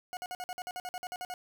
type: tone bursts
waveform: 40% pulse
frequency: 727 Hz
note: F#5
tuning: 31 cents flat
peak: -35 dBFS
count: 14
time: 0.13-1.339 s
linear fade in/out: 0 ms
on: 39 ms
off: 51 ms
effects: none